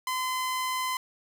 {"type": "tone", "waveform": "sawtooth", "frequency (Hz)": 1025, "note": "C6", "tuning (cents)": -36, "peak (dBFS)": -24, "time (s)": [0.07, 0.97], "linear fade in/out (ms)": 2, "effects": []}